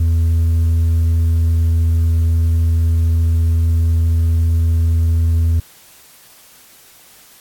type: tone with hard clipping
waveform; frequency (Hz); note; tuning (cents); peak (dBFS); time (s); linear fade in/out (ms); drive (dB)
triangle; 82.41; E2; 0; -10; 0-5.6; 5; 1
effects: white hiss -45 dBFS RMS until 7.4 s + AAC 64 kbps